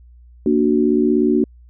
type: chord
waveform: sine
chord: Bb augmented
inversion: none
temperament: equal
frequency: 233.1 / 293.7 / 370 Hz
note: Bb3 / D4 / F#4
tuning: 0 / 0 / 0 cents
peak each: -17 dBFS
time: 0.46-1.44 s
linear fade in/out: 2 ms
effects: added 60 Hz sine -42 dBFS peak until 1.69 s